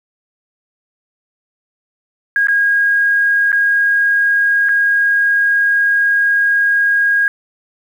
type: tone with dropouts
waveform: sine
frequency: 1634 Hz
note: G#6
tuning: 29 cents flat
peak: -10 dBFS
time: 2.36-7.28 s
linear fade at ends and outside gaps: 1 ms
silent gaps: 2.471-2.484 / 3.519-3.528 / 4.687-4.691 s
effects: 7-bit